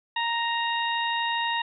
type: harmonic tone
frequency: 932.3 Hz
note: A#5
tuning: in tune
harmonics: 1 / 2 / 3 / 4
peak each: -27 / -30 / -32 / -33 dBFS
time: 0.16-1.62 s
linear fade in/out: 5 ms
effects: none